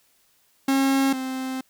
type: tone pair in turn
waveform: 45% pulse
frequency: 270.6 / 261.1 Hz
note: C#4 / C4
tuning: -42 / -3 cents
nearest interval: minor second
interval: 61 cents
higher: first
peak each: -18 / -27 dBFS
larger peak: first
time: 0.68-1.13 / 1.13-1.61 s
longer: second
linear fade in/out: 5 ms
effects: white hiss -63 dBFS RMS until 1.69 s